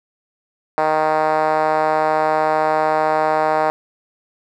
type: tone with band-pass filter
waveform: 5% pulse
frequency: 155.56 Hz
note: D#3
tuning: in tune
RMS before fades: -17 dBFS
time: 0.78-3.7 s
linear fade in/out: 0 ms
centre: 710 Hz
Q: 2.2
effects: none